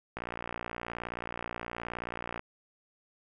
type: click train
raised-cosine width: 0.5 ms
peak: -21 dBFS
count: 132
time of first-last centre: 0.17-2.394 s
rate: 58.9 Hz
effects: none